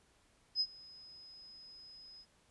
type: tone with ADSR envelope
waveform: sine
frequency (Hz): 5060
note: D#8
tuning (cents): +28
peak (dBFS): -28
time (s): 0.55-2.26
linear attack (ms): 55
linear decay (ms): 55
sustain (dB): -24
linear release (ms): 56
effects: pink hiss -70 dBFS RMS until 2.5 s + resampled to 24000 Hz